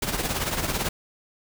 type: noise with tremolo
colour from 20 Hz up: pink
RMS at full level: -24 dBFS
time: 0.02-0.89 s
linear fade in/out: 5 ms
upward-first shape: triangle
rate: 18 Hz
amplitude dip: 70%
effects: none